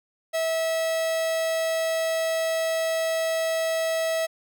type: tone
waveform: 45% pulse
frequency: 650 Hz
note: E5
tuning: 24 cents flat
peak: -23 dBFS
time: 0.33-4.27 s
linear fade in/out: 20 ms
effects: none